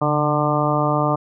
harmonic tone with a mistuned harmonic, 149.4 Hz, D3, 30 cents sharp, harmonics 1 / 2 / 3 / 4 / 5 / 6 / 7 / 8, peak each -22 / -24 / -28 / -23 / -25 / -27 / -26 / -24 dBFS, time 0.01-1.16 s, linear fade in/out 10 ms, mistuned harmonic 1, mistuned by -59 cents, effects none

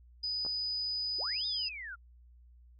sine tone, 4978 Hz, D#8, in tune, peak -32 dBFS, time 0.23-1.69 s, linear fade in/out 10 ms
clicks, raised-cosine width 1 ms, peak -32 dBFS, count 2, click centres 0.45 / 0.464 s
sine linear two-way sweep, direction up then down, 251.8 to 3729 to 1325 Hz, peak -40 dBFS, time 1.18-1.96 s, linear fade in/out 20 ms, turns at 1.46 s
effects added 60 Hz sine -55 dBFS peak until 2.79 s + AAC 32 kbps

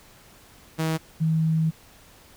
sawtooth / sine tone pair in turn, 160 / 160 Hz, D#3 / D#3, +49 / +49 cents, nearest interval unison, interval 0 cents, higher neither, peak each -19 dBFS, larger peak neither, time 0.78-0.98 / 1.2-1.71 s, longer second, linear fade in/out 20 ms, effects pink hiss -52 dBFS RMS until 2.36 s

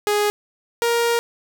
sawtooth tone pair in turn, 415.3 / 469.4 Hz, G#4 / A#4, 0 / +12 cents, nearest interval major second, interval 212 cents, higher second, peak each -13 dBFS, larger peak neither, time 0.07-0.3 / 0.82-1.19 s, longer second, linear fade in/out 0 ms, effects none

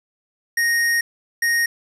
square tone pair in turn, 1864.7 / 1864.7 Hz, A#6 / A#6, 0 / 0 cents, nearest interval unison, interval 0 cents, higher neither, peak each -17 dBFS, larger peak neither, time 0.57-1.01 / 1.42-1.66 s, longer first, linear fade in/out 5 ms, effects resampled to 32000 Hz + 8-bit

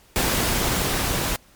pink noise with level ramp, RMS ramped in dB -21 to -24 dBFS, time 0.16-1.36 s, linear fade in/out 0 ms, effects pink hiss -54 dBFS RMS until 1.55 s + MP3 96 kbps

